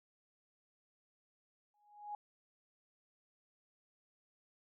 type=tone with exponential growth; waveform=sine; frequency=830.6 Hz; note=G#5; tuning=in tune; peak=-38 dBFS; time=1.74-2.15 s; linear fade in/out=2 ms; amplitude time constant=88 ms; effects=none